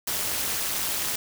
white noise with amplitude modulation, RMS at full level -24 dBFS, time 0.07-1.16 s, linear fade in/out 5 ms, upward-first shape sine, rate 216 Hz, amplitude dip 90%, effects none

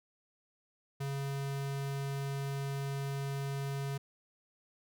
square tone, 138.59 Hz, C#3, in tune, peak -35 dBFS, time 1-3.98 s, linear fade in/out 10 ms, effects none

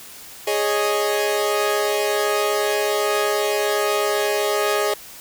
sawtooth chord, Ab suspended fourth, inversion none, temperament equal, 415.3 / 554.4 / 622.3 Hz, Ab4 / Db5 / Eb5, 0 / 0 / 0 cents, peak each -17 / -22 / -20 dBFS, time 0.47-4.94 s, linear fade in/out 5 ms, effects white hiss -40 dBFS RMS until 5.2 s

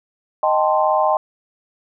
sine chord, A half-diminished seventh, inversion second, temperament equal, 622.3 / 784 / 880 / 1046.5 Hz, Eb5 / G5 / A5 / C6, 0 / 0 / 0 / 0 cents, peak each -18 / -19 / -21 / -20 dBFS, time 0.43-1.17 s, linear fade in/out 2 ms, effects none

